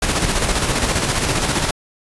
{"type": "noise with tremolo", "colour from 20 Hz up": "pink", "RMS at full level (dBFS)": -17, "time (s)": [0.02, 1.71], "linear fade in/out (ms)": 5, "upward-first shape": "square", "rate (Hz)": 15, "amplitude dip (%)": 40, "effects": ["resampled to 24000 Hz"]}